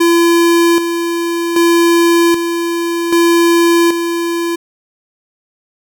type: tone with tremolo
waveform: square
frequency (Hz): 339.4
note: F4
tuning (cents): -49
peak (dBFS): -8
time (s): 0-4.56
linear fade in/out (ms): 10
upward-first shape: square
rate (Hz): 0.64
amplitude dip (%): 55
effects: none